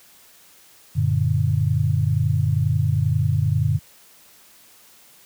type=chord; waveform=sine; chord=Gb augmented; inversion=none; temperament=equal with one note detuned; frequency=94.39 / 116.54 / 146.83 Hz; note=Gb2 / Bb2 / D3; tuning=+35 / 0 / 0 cents; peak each=-21 dBFS; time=0.95-3.79 s; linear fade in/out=20 ms; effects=white hiss -51 dBFS RMS until 5.25 s + high-pass 60 Hz 12 dB/octave